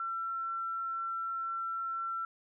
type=tone; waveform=sine; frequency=1349 Hz; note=E6; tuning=40 cents sharp; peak=-33 dBFS; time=0-2.25 s; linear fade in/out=2 ms; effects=none